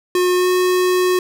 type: tone with pitch glide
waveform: square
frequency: 361.2 to 364.8 Hz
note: F#4 to F#4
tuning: -42 to -24 cents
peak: -14 dBFS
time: 0.15-1.19 s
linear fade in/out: 2 ms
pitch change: +18 cents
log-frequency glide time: 0.35-0.48 s
effects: none